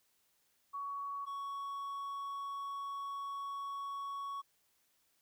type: tone pair in turn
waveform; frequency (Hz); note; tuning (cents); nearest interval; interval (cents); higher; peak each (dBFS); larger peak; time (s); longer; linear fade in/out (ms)
sine / triangle; 1122 / 1115.7; C#6 / C#6; +21 / +11; unison; 10; first; -38 / -37; second; 0.73-1.26 / 1.26-4.42; second; 20
effects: white hiss -75 dBFS RMS until 5.21 s